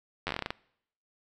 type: slowing click train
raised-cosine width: 0.3 ms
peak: -15 dBFS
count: 11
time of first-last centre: 0.27-0.505 s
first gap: 10 ms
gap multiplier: 1.18
effects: noise-tail reverb RT60 0.7 s tail -23 dB re dry